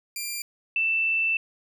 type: tone pair in turn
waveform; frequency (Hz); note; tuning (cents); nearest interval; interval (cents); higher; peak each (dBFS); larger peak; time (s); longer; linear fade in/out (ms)
10% pulse / sine; 2382 / 2661; D7 / E7; +24 / +16; major second; 192; second; -21; neither; 0.16-0.42 / 0.76-1.37; second; 2
effects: none